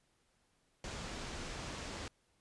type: low-pass noise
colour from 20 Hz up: pink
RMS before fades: -44 dBFS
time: 0.84-2.08 s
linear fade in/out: 2 ms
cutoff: 7600 Hz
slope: 24 dB/octave
effects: pink hiss -75 dBFS RMS until 2.4 s + resampled to 24000 Hz